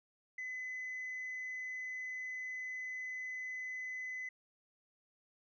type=tone; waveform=sine; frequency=2019 Hz; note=B6; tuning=38 cents sharp; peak=-38 dBFS; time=0.38-4.29 s; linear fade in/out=5 ms; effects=tanh soft clip ceiling -37 dBFS